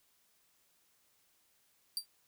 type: tone with exponential decay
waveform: sawtooth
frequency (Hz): 4699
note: D8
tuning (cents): 0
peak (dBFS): -27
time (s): 1.97-2.06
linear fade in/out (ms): 1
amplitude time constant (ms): 19
effects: white hiss -72 dBFS RMS until 2.27 s